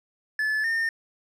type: tone pair in turn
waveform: triangle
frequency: 1731 / 1819.3 Hz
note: A6 / A#6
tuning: -29 / -43 cents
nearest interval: minor second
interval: 86 cents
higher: second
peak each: -21 dBFS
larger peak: neither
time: 0.39-0.64 / 0.64-0.89 s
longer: neither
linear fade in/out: 2 ms
effects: resampled to 32000 Hz